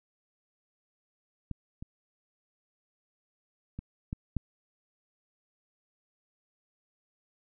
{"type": "clicks", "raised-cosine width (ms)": 5, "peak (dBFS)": [-23, -28, -25, -21, -17], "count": 5, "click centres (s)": [1.513, 1.825, 3.79, 4.129, 4.367], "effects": []}